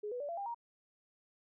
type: tone with pitch steps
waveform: sine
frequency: 418.6 / 492.1 / 578.5 / 680 / 799.4 / 939.7 Hz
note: G#4 / B4 / D5 / F5 / G5 / A#5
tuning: +14 / -6 / -26 / -46 / +34 / +14 cents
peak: -37 dBFS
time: 0.03-0.546 s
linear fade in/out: 10 ms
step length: 86 ms
effects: none